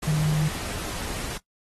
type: tone in noise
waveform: sine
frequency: 153.3 Hz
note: D#3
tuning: 25 cents flat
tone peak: -20 dBFS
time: 0.07-0.49 s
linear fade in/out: 10 ms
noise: pink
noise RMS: -33 dBFS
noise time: 0.02-1.38 s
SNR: +10 dB
effects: noise-tail reverb RT60 0.1 s tail -18 dB re dry + AAC 32 kbps